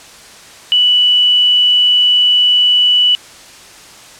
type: tone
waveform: sine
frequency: 2960 Hz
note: F#7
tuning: in tune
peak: -7 dBFS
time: 0.72-3.15 s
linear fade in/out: 0 ms
effects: white hiss -37 dBFS RMS until 4.19 s + low-pass 8000 Hz 12 dB/octave